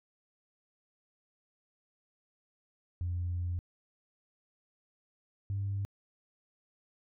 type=tone pair in turn; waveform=sine; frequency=87.9 / 99.31 Hz; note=F2 / G2; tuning=+12 / +23 cents; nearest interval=major second; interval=211 cents; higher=second; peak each=-30 / -30 dBFS; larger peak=neither; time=3.01-3.59 / 5.5-5.85 s; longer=first; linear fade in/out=0 ms; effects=tanh soft clip ceiling -27 dBFS